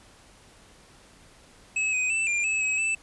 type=tone with pitch steps; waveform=square; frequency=2581 / 2508 / 2653 / 2394 / 2597 / 2554 / 2639 Hz; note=E7 / D#7 / E7 / D7 / E7 / D#7 / E7; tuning=-37 / +13 / +10 / +33 / -26 / +45 / +1 cents; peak=-24 dBFS; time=1.76-2.95 s; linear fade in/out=5 ms; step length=170 ms; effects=pink hiss -54 dBFS RMS until 3.02 s + resampled to 24000 Hz